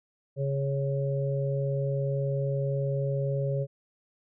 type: harmonic tone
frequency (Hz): 138.2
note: C#3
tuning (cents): -5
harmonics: 1 / 3 / 4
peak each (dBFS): -27 / -35 / -32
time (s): 0.36-3.67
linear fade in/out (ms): 50
effects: none